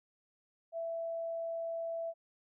sine tone, 664 Hz, E5, 12 cents sharp, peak -35 dBFS, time 0.72-2.14 s, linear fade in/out 50 ms, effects none

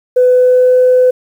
sine tone with pitch glide, 501 to 505.1 Hz, B4 to B4, +25 to +39 cents, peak -4 dBFS, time 0.16-1.11 s, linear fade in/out 10 ms, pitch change +14 cents, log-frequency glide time 0.27-0.78 s, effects tanh soft clip ceiling -1 dBFS + 7-bit

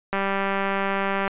click train, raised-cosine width 0.5 ms, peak -10 dBFS, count 226, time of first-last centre 0.13-1.278 s, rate 196 Hz, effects resampled to 8000 Hz

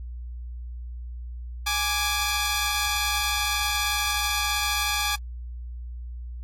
10% pulse tone pair together, 830.6 / 1174.6 Hz, G#5 / D6, 0 / 0 cents, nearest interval tritone, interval 600 cents, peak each -18 dBFS, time 1.66-5.16 s, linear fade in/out 10 ms, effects added 60 Hz sine -33 dBFS peak until 6.43 s + AAC 48 kbps

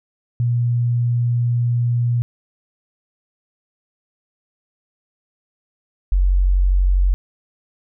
sine tone pair in turn, 120 / 46.16 Hz, B2 / F#1, -49 / -3 cents, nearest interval octave + perfect fourth, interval 1654 cents, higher first, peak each -15 / -12 dBFS, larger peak second, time 0.4-2.22 / 6.12-7.14 s, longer first, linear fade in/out 0 ms, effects none

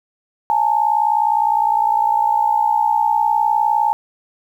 sine tone pair together, 840 / 899.7 Hz, G#5 / A5, +19 / +38 cents, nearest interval minor second, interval 119 cents, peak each -16 / -16 dBFS, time 0.5-3.93 s, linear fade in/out 0 ms, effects 8-bit

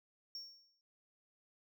triangle tone with exponential decay, 5500 Hz, F8, 27 cents flat, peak -40 dBFS, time 0.35-0.81 s, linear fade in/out 1 ms, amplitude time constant 100 ms, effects none

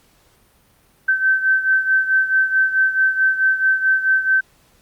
sine beating tone pair, 1543 / 1547.6 Hz, G6 / G6, -28 / -23 cents, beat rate 4.6 Hz, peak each -15 / -20 dBFS, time 1.08-4.41 s, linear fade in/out 10 ms, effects pink hiss -56 dBFS RMS until 4.81 s + Opus 48 kbps

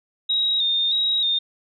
sine tone with vibrato, 3729 Hz, A#7, in tune, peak -18 dBFS, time 0.29-1.39 s, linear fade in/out 10 ms, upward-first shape square, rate 1.6 Hz, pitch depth 40 cents each way, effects none

